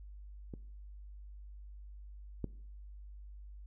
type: clicks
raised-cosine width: 3 ms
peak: -30 / -23 dBFS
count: 2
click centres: 0.538 / 2.443 s
effects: noise-tail reverb RT60 0.6 s tail -21 dB re dry + added 50 Hz sine -47 dBFS peak until 3.66 s